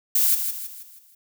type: noise with echo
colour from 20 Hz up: violet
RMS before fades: -19 dBFS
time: 0.15-0.35 s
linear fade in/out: 5 ms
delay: 160 ms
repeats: 5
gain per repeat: -7 dB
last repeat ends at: 1.15 s
effects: none